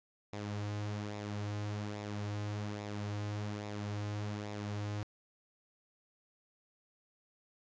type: tone with flanger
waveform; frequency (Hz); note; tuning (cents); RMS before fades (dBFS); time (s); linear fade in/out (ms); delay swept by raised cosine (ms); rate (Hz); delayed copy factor
sawtooth; 103.83; G#2; 0; -39; 0.33-5.03; 0; 0.65 to 5.35; 1.2; -0.5
effects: resampled to 16000 Hz + 12-bit